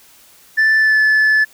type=tone with pitch glide; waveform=sine; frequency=1760 to 1733.8 Hz; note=A6 to A6; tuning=0 to -26 cents; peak=-7 dBFS; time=0.57-1.45 s; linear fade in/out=20 ms; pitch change=-26 cents; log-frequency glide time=0.78-0.99 s; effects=tanh soft clip ceiling -9 dBFS + white hiss -47 dBFS RMS until 1.53 s